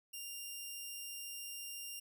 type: tone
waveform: 10% pulse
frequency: 2794 Hz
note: F7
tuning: in tune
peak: -35 dBFS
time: 0.13-2 s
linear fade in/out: 10 ms
effects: none